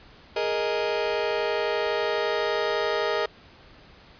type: chord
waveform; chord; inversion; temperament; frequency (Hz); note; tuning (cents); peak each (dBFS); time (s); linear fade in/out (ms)
sawtooth; Ab suspended second; none; just; 415.3 / 467.2 / 623; Ab4 / Bb4 / Eb5; 0 / +4 / +2; -24; 0.36-3.26; 5
effects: pink hiss -51 dBFS RMS until 4.19 s + resampled to 11025 Hz